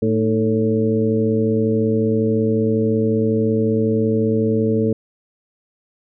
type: harmonic tone with a mistuned harmonic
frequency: 110.9 Hz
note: A2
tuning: 14 cents sharp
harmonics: 1 / 2 / 3 / 4 / 5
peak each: -22 / -19 / -24 / -19 / -29 dBFS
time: 0.02-4.93 s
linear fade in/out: 5 ms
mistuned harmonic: 3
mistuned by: -87 cents
effects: none